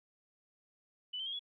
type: tone with pitch steps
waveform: sine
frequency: 2986 / 3111 / 3241 / 3377 Hz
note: F#7 / G7 / G#7 / G#7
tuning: +15 / -14 / -43 / +28 cents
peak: -37 dBFS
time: 1.13-1.394 s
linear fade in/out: 10 ms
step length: 66 ms
effects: none